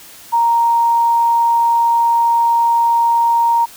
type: tone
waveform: sine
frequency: 932.3 Hz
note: A#5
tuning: in tune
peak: -10 dBFS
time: 0.32-3.66 s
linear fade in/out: 20 ms
effects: white hiss -39 dBFS RMS until 3.76 s